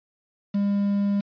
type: tone with quantisation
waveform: triangle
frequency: 201.4 Hz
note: G3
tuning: 47 cents sharp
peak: -18 dBFS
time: 0.54-1.21 s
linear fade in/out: 10 ms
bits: 7
effects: resampled to 11025 Hz